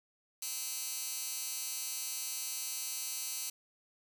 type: tone with high-pass filter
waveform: 15% pulse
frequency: 260 Hz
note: C4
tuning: 11 cents flat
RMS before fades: -39 dBFS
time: 0.42-3.5 s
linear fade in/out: 5 ms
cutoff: 6400 Hz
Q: 0.83
effects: none